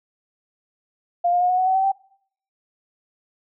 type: tone with pitch steps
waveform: sine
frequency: 698.5 / 709.5 / 720.6 / 732 / 743.5 / 755.1 / 767 / 779.1 Hz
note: F5 / F5 / F#5 / F#5 / F#5 / F#5 / G5 / G5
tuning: 0 / +27 / -46 / -19 / +8 / +35 / -38 / -11 cents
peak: -16 dBFS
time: 1.24-1.92 s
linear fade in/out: 10 ms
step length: 85 ms
effects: noise-tail reverb RT60 0.6 s tail -21 dB re dry